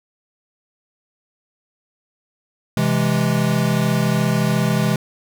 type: chord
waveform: square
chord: C augmented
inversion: none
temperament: equal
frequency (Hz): 130.81 / 164.81 / 207.7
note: C3 / E3 / G#3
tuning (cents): 0 / 0 / 0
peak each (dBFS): -21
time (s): 2.77-4.96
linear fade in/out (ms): 2
effects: none